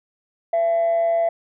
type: tone with amplitude modulation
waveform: sine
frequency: 672 Hz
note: E5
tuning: 33 cents sharp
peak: -13 dBFS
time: 0.53-1.29 s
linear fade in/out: 5 ms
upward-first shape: sine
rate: 179 Hz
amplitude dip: 35%
effects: tanh soft clip ceiling -14 dBFS